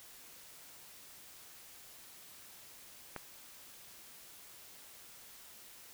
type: click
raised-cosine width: 0.5 ms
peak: -25 dBFS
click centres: 3.163 s
effects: white hiss -55 dBFS RMS until 5.93 s